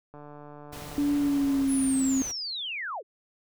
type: click train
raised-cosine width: 1 ms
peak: -32 dBFS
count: 222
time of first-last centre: 0.14-1.643 s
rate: 147 Hz
type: noise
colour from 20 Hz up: pink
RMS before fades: -42 dBFS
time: 0.72-2.32 s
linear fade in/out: 10 ms
type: tone with pitch glide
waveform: sine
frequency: 288.1 to 265.7 Hz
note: D4 to C4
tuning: -33 to +27 cents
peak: -22 dBFS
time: 0.98-2.22 s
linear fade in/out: 0 ms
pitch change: -140 cents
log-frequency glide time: 1.18-1.83 s
type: linear sweep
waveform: sine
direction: down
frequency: 10548 to 336.1 Hz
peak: -31 dBFS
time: 1.67-3.03 s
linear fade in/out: 50 ms
effects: none